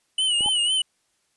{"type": "tone with vibrato", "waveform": "square", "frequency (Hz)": 2960, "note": "F#7", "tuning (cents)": 0, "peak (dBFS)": -20, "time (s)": [0.18, 0.82], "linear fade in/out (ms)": 5, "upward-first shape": "sine", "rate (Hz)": 4, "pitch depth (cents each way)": 78}
{"type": "tone with exponential growth", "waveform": "sine", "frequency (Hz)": 836, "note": "G#5", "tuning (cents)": 11, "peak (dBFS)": -24, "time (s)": [0.37, 0.49], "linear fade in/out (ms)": 5, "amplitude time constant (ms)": 26}
{"type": "clicks", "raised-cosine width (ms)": 2, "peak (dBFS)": -23, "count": 2, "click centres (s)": [0.408, 0.461]}
{"effects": ["white hiss -69 dBFS RMS until 1.36 s", "resampled to 24000 Hz"]}